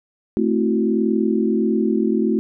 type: chord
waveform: sine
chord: F# half-diminished seventh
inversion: first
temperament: equal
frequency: 220 / 261.6 / 329.6 / 370 Hz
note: A3 / C4 / E4 / F#4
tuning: 0 / 0 / 0 / 0 cents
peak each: -19 / -24 / -22 / -22 dBFS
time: 0.37-2.39 s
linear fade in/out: 0 ms
effects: none